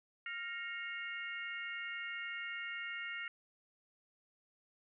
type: harmonic tone with a mistuned harmonic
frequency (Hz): 466.2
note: A#4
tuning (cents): 0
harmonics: 3 / 4 / 5 / 6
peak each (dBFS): -46 / -44 / -45 / -48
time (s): 0.26-3.28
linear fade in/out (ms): 2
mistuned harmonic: 5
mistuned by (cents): -120
effects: none